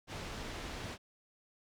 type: low-pass noise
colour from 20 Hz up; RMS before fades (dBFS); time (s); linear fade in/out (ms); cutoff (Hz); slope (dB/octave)
pink; -43; 0.07-0.98; 50; 5300; 12
effects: none